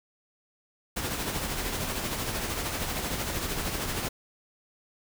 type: noise with tremolo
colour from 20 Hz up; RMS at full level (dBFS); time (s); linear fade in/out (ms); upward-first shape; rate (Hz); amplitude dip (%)
pink; -30; 0.96-4.09; 10; sine; 13; 40
effects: none